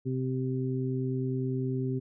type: harmonic tone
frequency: 129.8 Hz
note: C3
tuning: 13 cents flat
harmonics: 1 / 2 / 3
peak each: -30 / -33 / -35 dBFS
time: 0.05-2 s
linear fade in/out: 20 ms
effects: none